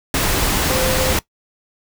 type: tone in noise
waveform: sine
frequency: 518 Hz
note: C5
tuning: 17 cents flat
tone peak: -21 dBFS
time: 0.7-1.13 s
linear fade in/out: 2 ms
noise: pink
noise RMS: -18 dBFS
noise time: 0.14-1.19 s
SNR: -6 dB
effects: noise-tail reverb RT60 0.1 s tail -19 dB re dry